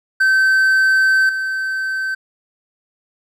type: tone with level steps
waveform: triangle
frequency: 1544 Hz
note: G6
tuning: 27 cents flat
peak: -9 / -17 dBFS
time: 0.2-2.15 s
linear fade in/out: 10 ms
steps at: 1.29 s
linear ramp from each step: 2 ms
effects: none